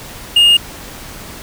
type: tone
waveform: triangle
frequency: 2840 Hz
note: F7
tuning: 28 cents sharp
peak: -4 dBFS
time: 0.36-0.57 s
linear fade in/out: 5 ms
effects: pink hiss -32 dBFS RMS until 1.42 s